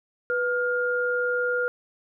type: tone pair together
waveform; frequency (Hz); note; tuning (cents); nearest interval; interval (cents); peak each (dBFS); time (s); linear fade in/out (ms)
sine; 492.4 / 1413; B4 / F6; -5 / +20; octave + tritone; 1825; -25; 0.3-1.68; 0
effects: none